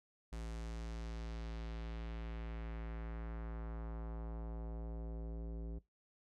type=tone with low-pass filter sweep; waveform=square; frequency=56.2 Hz; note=A1; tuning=37 cents sharp; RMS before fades=-44 dBFS; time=0.32-5.79 s; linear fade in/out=10 ms; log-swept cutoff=8900 to 410 Hz; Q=1.2; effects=noise-tail reverb RT60 0.2 s tail -19 dB re dry